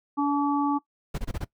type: harmonic tone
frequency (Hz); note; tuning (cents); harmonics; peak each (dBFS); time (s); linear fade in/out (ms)
286.5; D4; -43; 1 / 3 / 4; -23 / -28 / -29; 0.17-0.79; 20
type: noise bursts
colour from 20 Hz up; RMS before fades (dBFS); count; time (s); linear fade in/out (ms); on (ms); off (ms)
brown; -29; 5; 1.14-1.447; 10; 43; 23
effects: noise-tail reverb RT60 0.1 s tail -20 dB re dry